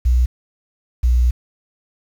sine tone pair in turn, 61.5 / 60.76 Hz, B1 / B1, -7 / -28 cents, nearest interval unison, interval 21 cents, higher first, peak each -11 dBFS, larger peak neither, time 0.05-0.26 / 1.03-1.31 s, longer second, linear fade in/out 10 ms, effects 7-bit

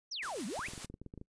sine exponential two-way sweep, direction down then up, 6230 to 183.1 to 2845 Hz, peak -37 dBFS, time 0.11-0.68 s, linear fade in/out 10 ms, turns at 0.46 s
white noise with tremolo, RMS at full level -44 dBFS, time 0.22-0.86 s, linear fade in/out 10 ms, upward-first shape sine, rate 6.8 Hz, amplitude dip 30%
clicks, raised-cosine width 3 ms, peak -33 dBFS, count 12, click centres 0.592 / 0.685 / 0.735 / 0.778 / 0.846 / 0.9 / 0.941 / 1.016 / 1.063 / 1.139 / 1.177 / 1.214 s
effects noise-tail reverb RT60 0.1 s tail -25 dB re dry + resampled to 22050 Hz

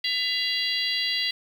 harmonic tone with a mistuned harmonic, 667 Hz, E5, 20 cents sharp, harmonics 3 / 4 / 5 / 6 / 7, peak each -30 / -30 / -30 / -30 / -30 dBFS, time 0.04-1.31 s, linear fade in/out 5 ms, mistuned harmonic 4, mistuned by +88 cents, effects 8-bit

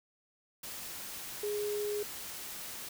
sine tone in noise, 415.3 Hz, G#4, in tune, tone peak -32 dBFS, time 1.43-2.03 s, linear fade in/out 5 ms, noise white, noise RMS -43 dBFS, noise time 0.63-2.89 s, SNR +8 dB, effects none

